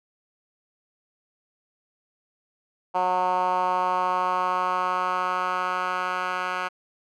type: tone with band-pass filter sweep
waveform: 10% pulse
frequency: 182.6 Hz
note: F#3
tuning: 23 cents flat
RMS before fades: -25 dBFS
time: 2.94-6.69 s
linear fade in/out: 20 ms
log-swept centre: 860 to 1600 Hz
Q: 2.8
effects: none